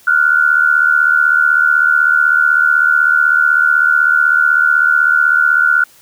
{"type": "tone pair together", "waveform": "sine", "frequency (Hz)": [1404, 1480], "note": ["F6", "F#6"], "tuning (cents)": [9, 0], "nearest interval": "minor second", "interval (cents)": 91, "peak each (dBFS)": -11, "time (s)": [0.07, 5.84], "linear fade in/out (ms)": 5, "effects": ["white hiss -46 dBFS RMS until 6.01 s"]}